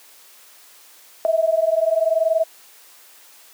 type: tone pair together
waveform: sine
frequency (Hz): 638.7 / 659.3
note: D#5 / E5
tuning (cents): +45 / 0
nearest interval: minor second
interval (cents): 55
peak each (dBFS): -18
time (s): 1.25-2.44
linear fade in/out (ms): 0
effects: white hiss -48 dBFS RMS until 3.53 s + high-pass 400 Hz 12 dB/octave